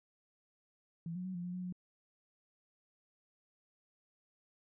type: tone with pitch steps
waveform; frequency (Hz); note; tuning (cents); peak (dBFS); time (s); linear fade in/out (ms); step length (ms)
sine; 167.2 / 181.4 / 186.6 / 174.9 / 178.2 / 182 / 180.5; E3 / F#3 / F#3 / F3 / F3 / F#3 / F#3; +25 / -34 / +15 / +3 / +35 / -28 / -43; -38; 1.06-1.725; 2; 95
effects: none